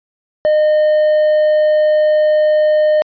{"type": "tone", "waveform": "triangle", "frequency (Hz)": 611, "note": "D#5", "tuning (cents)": -32, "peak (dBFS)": -7, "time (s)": [0.45, 3.02], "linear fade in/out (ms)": 0, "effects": ["resampled to 11025 Hz"]}